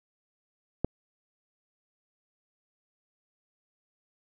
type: click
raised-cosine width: 2 ms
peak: -12 dBFS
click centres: 0.846 s
effects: none